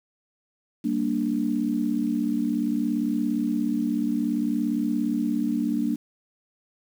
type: chord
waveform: sine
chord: G minor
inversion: none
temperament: equal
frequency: 196 / 233.1 / 293.7 Hz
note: G3 / Bb3 / D4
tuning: 0 / 0 / 0 cents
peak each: -30 / -25 / -26 dBFS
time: 0.84-5.96 s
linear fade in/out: 10 ms
effects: 8-bit